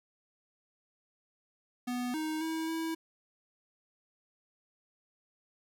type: tone with pitch steps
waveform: square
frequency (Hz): 246.6 / 312.6 / 321.7 / 325.1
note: B3 / D#4 / E4 / E4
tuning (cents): -2 / +8 / -42 / -24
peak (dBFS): -33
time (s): 1.87-2.95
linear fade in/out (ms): 10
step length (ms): 270
effects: 12-bit